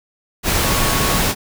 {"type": "tone in noise", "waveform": "sine", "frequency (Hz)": 1108.7, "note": "C#6", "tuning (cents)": 0, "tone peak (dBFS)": -25, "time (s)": [0.62, 1.2], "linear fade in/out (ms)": 50, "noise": "pink", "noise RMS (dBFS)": -17, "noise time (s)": [0.43, 1.35], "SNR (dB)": -11, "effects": []}